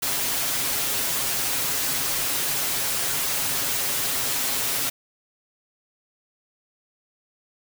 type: noise with comb filter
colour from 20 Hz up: white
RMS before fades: -25 dBFS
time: 0.02-4.9 s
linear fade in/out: 10 ms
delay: 7.3 ms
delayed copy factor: +0.55
effects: none